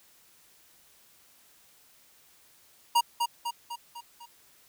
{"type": "tone with echo", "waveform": "square", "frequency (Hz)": 945, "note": "A#5", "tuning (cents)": 23, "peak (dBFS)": -20, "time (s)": [2.95, 3.01], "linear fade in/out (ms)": 10, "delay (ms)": 250, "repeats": 5, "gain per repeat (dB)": -5, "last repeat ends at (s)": 4.26, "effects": ["white hiss -60 dBFS RMS until 4.68 s"]}